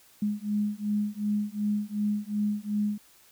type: beating tone pair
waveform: sine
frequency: 206.9 / 209.6 Hz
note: G#3 / G#3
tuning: -6 / +16 cents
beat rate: 2.7 Hz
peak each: -29 dBFS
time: 0.22-2.98 s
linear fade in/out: 5 ms
effects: white hiss -58 dBFS RMS until 3.31 s